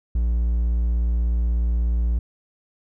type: tone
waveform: triangle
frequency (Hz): 58.27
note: A#1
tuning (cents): 0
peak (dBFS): -16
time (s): 0.15-2.19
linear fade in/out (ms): 5
effects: none